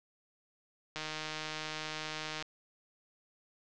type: click train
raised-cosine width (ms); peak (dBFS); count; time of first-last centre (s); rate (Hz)
0.2; -21; 228; 0.96-2.425; 155
effects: low-pass 7000 Hz 12 dB/octave